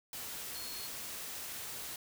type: tone in noise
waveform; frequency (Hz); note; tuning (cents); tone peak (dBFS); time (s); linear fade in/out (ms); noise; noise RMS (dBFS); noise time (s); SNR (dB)
sine; 4304; C8; +48; -46; 0.55-0.87; 2; white; -43; 0.13-1.96; -6
effects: none